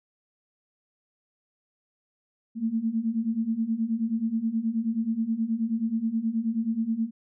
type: beating tone pair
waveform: sine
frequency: 220 / 229.4 Hz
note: A3 / A#3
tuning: 0 / -28 cents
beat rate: 9.4 Hz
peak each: -29 / -26 dBFS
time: 2.55-7.11 s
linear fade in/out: 50 ms
effects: none